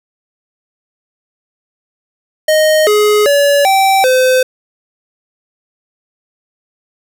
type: tone with pitch steps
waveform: square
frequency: 621 / 420.1 / 570 / 775 / 513 Hz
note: D#5 / G#4 / C#5 / G5 / C5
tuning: -3 / +20 / +48 / -20 / -34 cents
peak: -8 dBFS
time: 2.48-4.43 s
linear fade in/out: 5 ms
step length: 390 ms
effects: none